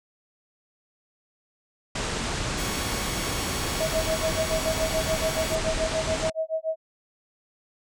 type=low-pass noise; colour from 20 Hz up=pink; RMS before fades=-29 dBFS; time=1.95-6.3 s; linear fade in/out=5 ms; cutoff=8800 Hz; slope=48 dB/octave
type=tone with pitch glide; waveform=5% pulse; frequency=1108.7 to 1124.2 Hz; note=C#6 to C#6; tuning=0 to +24 cents; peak=-22 dBFS; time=2.57-5.56 s; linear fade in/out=20 ms; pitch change=+24 cents; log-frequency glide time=3.37-4.61 s
type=tone with tremolo; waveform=sine; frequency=640 Hz; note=D#5; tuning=49 cents sharp; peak=-22 dBFS; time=3.8-6.76 s; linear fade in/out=5 ms; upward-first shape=sine; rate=7 Hz; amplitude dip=100%
effects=none